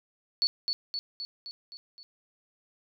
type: tone with echo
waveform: sine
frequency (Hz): 4435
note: C#8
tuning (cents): 0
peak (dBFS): -22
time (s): 0.42-0.47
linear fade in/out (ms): 0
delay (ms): 260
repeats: 6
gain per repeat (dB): -4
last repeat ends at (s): 2.03
effects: none